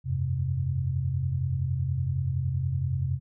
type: chord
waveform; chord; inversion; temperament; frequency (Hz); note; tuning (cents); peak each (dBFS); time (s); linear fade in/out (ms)
sine; F suspended second; none; equal with one note detuned; 87.31 / 98 / 131.49; F2 / G2 / C3; 0 / 0 / +9; -30 / -33 / -27; 0.04-3.2; 50
effects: none